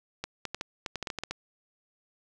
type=clicks; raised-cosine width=0.2 ms; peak=-16 dBFS; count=12; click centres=0.24 / 0.453 / 0.546 / 0.611 / 0.862 / 0.957 / 1.027 / 1.072 / 1.102 / 1.187 / 1.236 / 1.31 s; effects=none